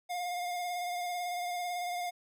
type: tone with vibrato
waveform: square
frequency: 710 Hz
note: F5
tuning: 28 cents sharp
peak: -34 dBFS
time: 0.09-2.11 s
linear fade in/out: 20 ms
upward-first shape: sine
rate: 18 Hz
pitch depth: 25 cents each way
effects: none